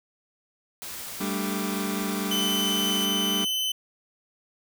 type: noise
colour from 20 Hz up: white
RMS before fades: -37 dBFS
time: 0.82-3.05 s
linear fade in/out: 0 ms
type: chord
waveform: sawtooth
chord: G suspended second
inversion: none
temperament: just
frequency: 196 / 220.5 / 294 Hz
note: G3 / A3 / D4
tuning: 0 / +4 / +2 cents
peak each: -25 / -29 / -29 dBFS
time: 1.2-3.45 s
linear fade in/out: 10 ms
type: tone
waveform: 40% pulse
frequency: 3038 Hz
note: F#7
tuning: 45 cents sharp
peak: -24 dBFS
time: 2.31-3.72 s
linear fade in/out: 5 ms
effects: none